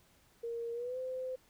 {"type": "tone with pitch glide", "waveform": "sine", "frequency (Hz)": [466.2, 514.3], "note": ["A#4", "C5"], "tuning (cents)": [0, -30], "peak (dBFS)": -36, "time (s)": [0.43, 1.36], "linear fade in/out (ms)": 10, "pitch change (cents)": 170, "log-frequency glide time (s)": [0.73, 0.98], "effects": ["pink hiss -67 dBFS RMS until 1.49 s"]}